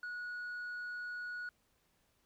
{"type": "tone", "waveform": "sine", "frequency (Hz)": 1459, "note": "F#6", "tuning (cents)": -25, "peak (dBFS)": -37, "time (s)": [0.03, 1.49], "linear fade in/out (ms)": 2, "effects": ["tanh soft clip ceiling -39 dBFS", "pink hiss -75 dBFS RMS until 2.25 s"]}